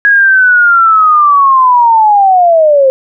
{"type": "linear sweep", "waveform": "sine", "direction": "down", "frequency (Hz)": [1661.2, 519], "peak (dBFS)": -3, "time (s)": [0.05, 2.9], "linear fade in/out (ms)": 0, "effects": []}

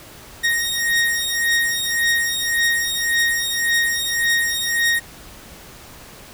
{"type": "beating tone pair", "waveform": "sawtooth", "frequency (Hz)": [1864.7, 1866.5], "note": ["A#6", "A#6"], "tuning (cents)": [0, 2], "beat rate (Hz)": 1.8, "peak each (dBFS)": -17, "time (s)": [0.43, 5], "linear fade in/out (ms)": 20, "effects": ["pink hiss -41 dBFS RMS until 6.33 s"]}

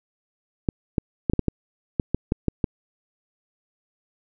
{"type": "clicks", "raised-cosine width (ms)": 3, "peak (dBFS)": -7, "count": 11, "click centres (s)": [0.688, 0.982, 1.298, 1.335, 1.393, 1.483, 1.998, 2.146, 2.321, 2.483, 2.642], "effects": []}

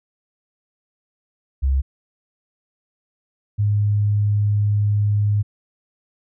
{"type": "tone pair in turn", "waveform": "sine", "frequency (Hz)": [67.1, 103.63], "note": ["C2", "G#2"], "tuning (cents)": [44, -3], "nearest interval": "minor sixth", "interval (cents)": 753, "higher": "second", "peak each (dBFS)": -15, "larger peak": "neither", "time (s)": [[1.62, 1.82], [3.58, 5.43]], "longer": "second", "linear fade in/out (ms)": 20, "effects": []}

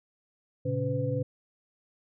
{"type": "tone cluster", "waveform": "sine", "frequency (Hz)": [115.3, 138.2, 281.1, 504], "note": ["A#2", "C#3", "C#4", "B4"], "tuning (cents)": [-19, -5, 24, 35], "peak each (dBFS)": [-32, -31, -36, -31], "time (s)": [0.65, 1.23], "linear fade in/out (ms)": 10, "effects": []}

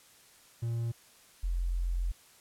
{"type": "tone pair in turn", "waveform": ["triangle", "sine"], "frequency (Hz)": [116.54, 43.73], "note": ["A#2", "F1"], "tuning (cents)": [0, 3], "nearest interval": "octave + perfect fourth", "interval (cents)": 1697, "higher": "first", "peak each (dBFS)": -28, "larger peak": "neither", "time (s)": [[0.62, 0.92], [1.43, 2.12]], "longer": "second", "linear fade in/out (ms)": 10, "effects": ["white hiss -59 dBFS RMS until 2.4 s", "low-pass 12000 Hz 12 dB/octave"]}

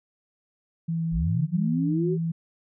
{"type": "tone with vibrato", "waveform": "sine", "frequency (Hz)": 164.7, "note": "E3", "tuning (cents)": -1, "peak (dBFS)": -24, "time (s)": [0.88, 2.32], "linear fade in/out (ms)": 10, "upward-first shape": "triangle", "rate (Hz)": 4.6, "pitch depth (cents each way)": 9}
{"type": "linear sweep", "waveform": "sine", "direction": "up", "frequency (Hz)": [36.71, 392], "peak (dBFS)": -24, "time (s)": [1.11, 2.18], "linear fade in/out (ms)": 50}
{"effects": []}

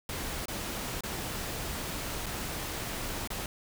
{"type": "noise with dropouts", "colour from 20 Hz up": "pink", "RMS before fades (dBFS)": -36, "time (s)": [0.09, 3.46], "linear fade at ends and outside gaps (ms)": 2, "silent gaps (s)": [[0.457, 0.482], [1.008, 1.035], [2.26, 2.264], [3.275, 3.303]], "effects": []}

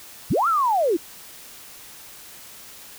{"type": "linear two-way sweep", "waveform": "sine", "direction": "up then down", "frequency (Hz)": [60.2, 1396.9, 299.6], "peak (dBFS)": -17, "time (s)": [0.3, 0.97], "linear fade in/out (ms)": 10, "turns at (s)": 0.48, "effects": ["white hiss -43 dBFS RMS until 2.98 s"]}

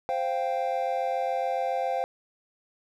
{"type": "chord", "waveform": "triangle", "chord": "C suspended fourth", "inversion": "none", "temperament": "just", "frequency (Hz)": [523.3, 697.7, 784.9], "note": ["C5", "F5", "G5"], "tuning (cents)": [0, -2, 2], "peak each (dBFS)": -28, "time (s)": [0.09, 2.04], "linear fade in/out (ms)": 0, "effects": []}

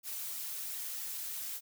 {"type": "noise with flanger", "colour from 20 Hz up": "blue", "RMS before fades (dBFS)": -40, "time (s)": [0.03, 1.61], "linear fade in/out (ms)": 50, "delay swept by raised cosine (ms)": [1.8, 5.3], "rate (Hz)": 3.1, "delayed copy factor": -0.85, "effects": []}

